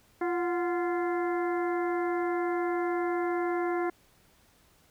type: harmonic tone with a mistuned harmonic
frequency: 346.6 Hz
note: F4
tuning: 13 cents flat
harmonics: 1 / 2 / 3 / 4 / 5 / 6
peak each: -28 / -34 / -38 / -40 / -42 / -44 dBFS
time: 0.21-3.9 s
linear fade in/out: 5 ms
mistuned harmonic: 2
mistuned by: +76 cents
effects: pink hiss -63 dBFS RMS until 4.9 s